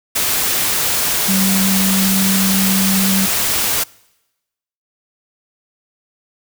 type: tone in noise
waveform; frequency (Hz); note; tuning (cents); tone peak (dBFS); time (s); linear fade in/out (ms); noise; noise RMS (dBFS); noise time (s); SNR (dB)
sine; 192.3; G3; -33; -15; 1.28-3.26; 10; white; -17; 0.15-3.84; -1
effects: noise-tail reverb RT60 1.0 s tail -25 dB re dry